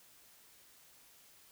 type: silence
effects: white hiss -62 dBFS RMS until 1.51 s